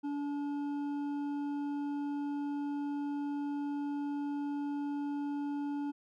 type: tone with hard clipping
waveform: sine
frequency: 287.5 Hz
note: D4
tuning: 37 cents flat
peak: -35 dBFS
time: 0.03-5.92 s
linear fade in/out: 20 ms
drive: 7 dB
effects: none